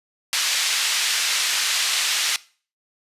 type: band-pass noise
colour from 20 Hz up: pink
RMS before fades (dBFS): -22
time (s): 0.33-2.36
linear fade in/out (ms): 0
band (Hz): 2400 to 7300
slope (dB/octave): 12
effects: noise-tail reverb RT60 0.4 s tail -20 dB re dry + resampled to 32000 Hz